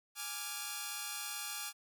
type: chord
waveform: 5% pulse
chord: D diminished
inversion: second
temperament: equal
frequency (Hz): 830.6 / 1174.7 / 1396.9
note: Ab5 / D6 / F6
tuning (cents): 0 / 0 / 0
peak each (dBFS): -32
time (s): 0.15-1.73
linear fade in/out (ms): 50
effects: none